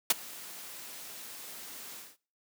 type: noise with ADSR envelope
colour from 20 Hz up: white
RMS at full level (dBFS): -21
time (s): 0.1-2.17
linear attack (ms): 4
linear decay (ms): 24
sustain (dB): -24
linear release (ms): 210
effects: noise-tail reverb RT60 0.4 s tail -22 dB re dry + high-pass 150 Hz 12 dB/octave